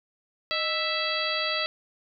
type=harmonic tone with a mistuned harmonic; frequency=659.3 Hz; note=E5; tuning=in tune; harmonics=1 / 2 / 3 / 4 / 5 / 6 / 7; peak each=-33 / -33 / -33 / -33 / -33 / -33 / -33 dBFS; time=0.51-1.66 s; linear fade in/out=0 ms; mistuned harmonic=1; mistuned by=-110 cents; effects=none